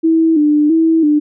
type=tone with vibrato; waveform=sine; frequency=311.1 Hz; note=D#4; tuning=in tune; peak=-8 dBFS; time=0.03-1.2 s; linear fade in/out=20 ms; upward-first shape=square; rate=1.5 Hz; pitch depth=74 cents each way; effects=none